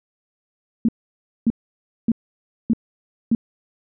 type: tone bursts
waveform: sine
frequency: 228 Hz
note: A#3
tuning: 38 cents flat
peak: -13 dBFS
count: 5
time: 0.85-3.35 s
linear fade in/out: 2 ms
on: 36 ms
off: 580 ms
effects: none